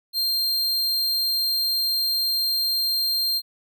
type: tone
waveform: 45% pulse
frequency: 4186 Hz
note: C8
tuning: in tune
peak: -20 dBFS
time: 0.13-3.42 s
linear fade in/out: 50 ms
effects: none